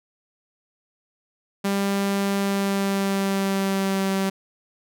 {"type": "tone with pitch glide", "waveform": "sawtooth", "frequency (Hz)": [198.2, 193.34], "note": ["G3", "G3"], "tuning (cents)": [19, -24], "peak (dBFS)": -17, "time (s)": [1.64, 4.3], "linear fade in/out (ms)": 10, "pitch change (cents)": -43, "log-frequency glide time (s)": [2.39, 4.07], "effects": []}